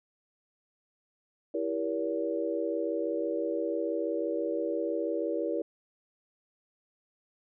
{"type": "chord", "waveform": "sine", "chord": "E diminished seventh", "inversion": "none", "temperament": "just", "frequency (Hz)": [329.6, 395.6, 474.7, 569.6], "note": ["E4", "G4", "Bb4", "Db5"], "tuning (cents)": [0, 16, 31, 47], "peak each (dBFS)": [-33, -36, -33, -34], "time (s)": [1.54, 5.62], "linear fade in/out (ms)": 5, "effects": []}